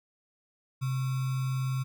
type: tone with sample-and-hold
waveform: sine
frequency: 130.81 Hz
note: C3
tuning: in tune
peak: -27 dBFS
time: 0.81-1.84 s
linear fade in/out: 20 ms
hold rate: 1225 Hz
effects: none